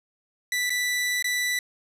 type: tone with dropouts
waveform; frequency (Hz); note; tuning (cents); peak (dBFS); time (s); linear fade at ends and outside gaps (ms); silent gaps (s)
sawtooth; 1975.5; B6; 0; -20; 0.52-1.59; 2; 0.696-0.703 / 1.225-1.243
effects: resampled to 32000 Hz + 8-bit